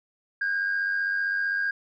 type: tone pair together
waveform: sine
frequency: 1520 / 1615.5 Hz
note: F#6 / G#6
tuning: +46 / -48 cents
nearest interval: minor second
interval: 106 cents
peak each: -31 / -23 dBFS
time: 0.41-1.71 s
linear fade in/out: 5 ms
effects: tanh soft clip ceiling -20 dBFS